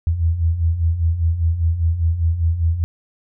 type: beating tone pair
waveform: sine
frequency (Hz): 79.4 / 84.4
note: D#2 / E2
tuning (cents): +36 / +41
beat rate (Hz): 5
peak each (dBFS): -22 / -16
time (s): 0.07-2.84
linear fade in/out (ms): 0
effects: none